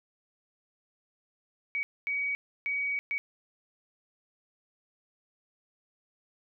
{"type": "tone bursts at uneven times", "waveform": "sine", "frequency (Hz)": 2261, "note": "C#7", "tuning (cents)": 34, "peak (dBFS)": -28, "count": 4, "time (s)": [[1.75, 1.83], [2.07, 2.35], [2.66, 2.99], [3.11, 3.18]], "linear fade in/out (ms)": 0, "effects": []}